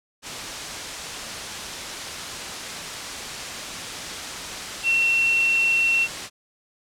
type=tone in noise; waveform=sine; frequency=2713 Hz; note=E7; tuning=49 cents sharp; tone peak=-17 dBFS; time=4.83-6.08 s; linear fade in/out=50 ms; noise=white; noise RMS=-31 dBFS; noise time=0.22-6.3 s; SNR=+11 dB; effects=low-pass 7000 Hz 12 dB/octave